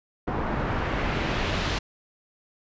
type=noise with low-pass filter sweep; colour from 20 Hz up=pink; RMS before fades=-27 dBFS; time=0.27-1.79 s; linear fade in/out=10 ms; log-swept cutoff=1100 to 4300 Hz; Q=1; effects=resampled to 16000 Hz